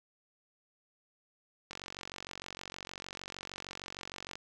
click train, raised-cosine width 0.2 ms, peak -24 dBFS, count 124, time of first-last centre 1.71-4.355 s, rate 46.5 Hz, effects none

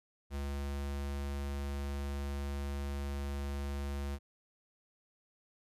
square tone, 70.3 Hz, C#2, 25 cents sharp, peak -36 dBFS, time 0.3-4.19 s, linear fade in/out 50 ms, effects resampled to 32000 Hz

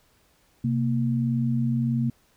sine tone pair together, 130 / 231.6 Hz, C3 / A#3, -11 / -11 cents, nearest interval minor seventh, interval 1000 cents, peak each -24 dBFS, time 0.64-2.1 s, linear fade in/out 5 ms, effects pink hiss -63 dBFS RMS until 2.36 s

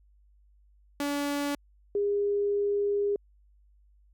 sawtooth / sine tone pair in turn, 286.5 / 406.7 Hz, D4 / G#4, -43 / -36 cents, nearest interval tritone, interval 607 cents, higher second, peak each -24 dBFS, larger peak neither, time 1-1.55 / 1.95-3.16 s, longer second, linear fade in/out 2 ms, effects added 50 Hz sine -58 dBFS peak until 4.13 s

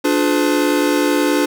square chord, D diminished seventh, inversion none, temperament just, 293.7 / 352.4 / 422.9 / 507.5 Hz, D4 / F4 / Ab4 / Cb5, 0 / +16 / +31 / +47 cents, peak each -17 / -21 / -23 / -22 dBFS, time 0.04-1.46 s, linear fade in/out 10 ms, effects none

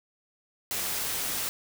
white noise, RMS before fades -31 dBFS, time 0.71-1.49 s, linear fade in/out 0 ms, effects none

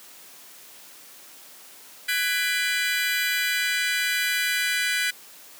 30% pulse chord, G# half-diminished seventh, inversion third, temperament just, 1495.1 / 1661.2 / 1993.5 / 2392 Hz, F#6 / G#6 / B6 / D7, +18 / 0 / +16 / +31 cents, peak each -25 / -27 / -24 / -27 dBFS, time 2.08-5.11 s, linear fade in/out 10 ms, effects white hiss -47 dBFS RMS until 5.59 s + high-pass 200 Hz 12 dB/octave

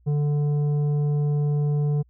sine tone with tanh clipping, 146.83 Hz, D3, in tune, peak -21 dBFS, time 0.06-2.03 s, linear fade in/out 20 ms, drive 8 dB, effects added 60 Hz sine -55 dBFS peak until 2.09 s

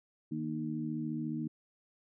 sine tone cluster, 155.6 / 234.9 / 309.1 Hz, D#3 / A#3 / D#4, 0 / +13 / -11 cents, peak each -39 / -37 / -38 dBFS, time 0.31-1.48 s, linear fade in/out 10 ms, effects none

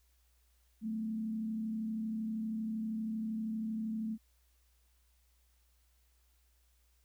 sine tone with frequency modulation, 220 Hz, A3, in tune, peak -34 dBFS, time 0.81-4.18 s, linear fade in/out 50 ms, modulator 32.7 Hz, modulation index 0.34, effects added 60 Hz sine -68 dBFS peak until 7.04 s + white hiss -75 dBFS RMS until 7.04 s

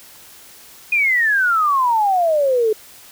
sine exponential sweep, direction down, 2484 to 421.7 Hz, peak -13 dBFS, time 0.92-2.73 s, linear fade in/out 5 ms, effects white hiss -43 dBFS RMS until 3.11 s

